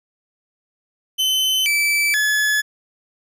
40% pulse tone with pitch steps, 3049 / 2317 / 1709 Hz, G7 / D7 / G#6, -49 / -24 / +49 cents, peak -15 dBFS, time 1.18-2.62 s, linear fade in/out 20 ms, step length 480 ms, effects none

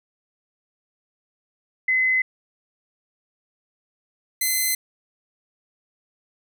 sine / 5% pulse tone pair in turn, 2037 / 2048 Hz, C7 / C7, -47 / -38 cents, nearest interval unison, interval 9 cents, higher second, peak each -17 / -10 dBFS, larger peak second, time 1.88-2.22 / 4.41-4.75 s, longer neither, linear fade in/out 5 ms, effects none

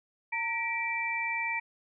sine tone cluster, 915 / 1925 / 2337 Hz, A#5 / B6 / D7, -32 / -45 / -9 cents, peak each -35 / -36 / -31 dBFS, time 0.32-1.6 s, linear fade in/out 10 ms, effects none

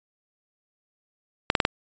clicks, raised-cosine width 0.3 ms, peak -3 dBFS, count 4, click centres 1.501 / 1.552 / 1.602 / 1.651 s, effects resampled to 16000 Hz

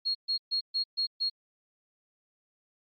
sine tone bursts, 4289 Hz, C8, 42 cents sharp, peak -26 dBFS, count 6, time 0.05-1.3 s, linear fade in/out 20 ms, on 100 ms, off 130 ms, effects Opus 48 kbps

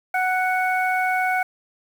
harmonic tone, 741 Hz, F#5, 2 cents sharp, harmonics 1 / 2 / 3, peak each -21 / -24 / -26 dBFS, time 0.14-1.43 s, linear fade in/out 5 ms, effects 7-bit

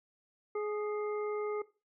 harmonic tone with a mistuned harmonic, 420.7 Hz, G#4, 22 cents sharp, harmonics 1 / 2 / 3 / 5, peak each -32 / -47 / -43 / -50 dBFS, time 0.55-1.62 s, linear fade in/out 5 ms, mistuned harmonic 3, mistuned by -33 cents, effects noise-tail reverb RT60 0.3 s tail -18 dB re dry

